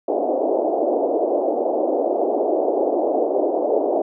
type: band-pass noise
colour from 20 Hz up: white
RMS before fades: -20 dBFS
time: 0.08-4.02 s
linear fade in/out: 5 ms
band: 290 to 710 Hz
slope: 48 dB/octave
effects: none